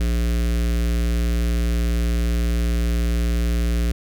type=tone with notch filter; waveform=square; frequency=58.27 Hz; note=A#1; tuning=in tune; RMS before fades=-20 dBFS; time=0-3.92 s; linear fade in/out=5 ms; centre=890 Hz; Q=0.93; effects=none